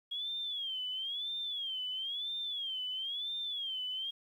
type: tone with vibrato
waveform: sine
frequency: 3285 Hz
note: G#7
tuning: 20 cents flat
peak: -35 dBFS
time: 0.11-4.11 s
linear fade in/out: 10 ms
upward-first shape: sine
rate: 1 Hz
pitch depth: 160 cents each way
effects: 11-bit